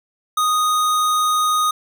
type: tone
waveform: square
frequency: 1242 Hz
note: D#6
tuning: 3 cents flat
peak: -16 dBFS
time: 0.37-1.71 s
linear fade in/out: 5 ms
effects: none